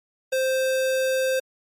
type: tone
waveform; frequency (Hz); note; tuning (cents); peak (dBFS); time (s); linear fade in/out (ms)
square; 523.3; C5; 0; -21; 0.32-1.4; 10
effects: MP3 64 kbps